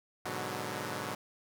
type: chord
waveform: 5% pulse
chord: G# half-diminished seventh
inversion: none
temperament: equal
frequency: 103.83 / 123.47 / 146.83 / 185 Hz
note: G#2 / B2 / D3 / F#3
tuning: 0 / 0 / 0 / 0 cents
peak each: -30 dBFS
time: 0.25-1.15 s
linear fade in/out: 5 ms
effects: none